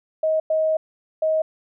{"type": "tone bursts at uneven times", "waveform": "sine", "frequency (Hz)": 631, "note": "D#5", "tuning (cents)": 24, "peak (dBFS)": -17, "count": 3, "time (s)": [[0.23, 0.4], [0.5, 0.77], [1.22, 1.42]], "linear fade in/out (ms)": 5, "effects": []}